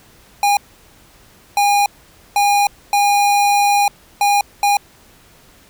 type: tone bursts at uneven times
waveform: square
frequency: 814 Hz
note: G#5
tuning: 35 cents flat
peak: -12 dBFS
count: 6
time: 0.43-0.57 / 1.57-1.86 / 2.36-2.67 / 2.93-3.88 / 4.21-4.41 / 4.63-4.77 s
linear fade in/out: 2 ms
effects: pink hiss -48 dBFS RMS until 5.69 s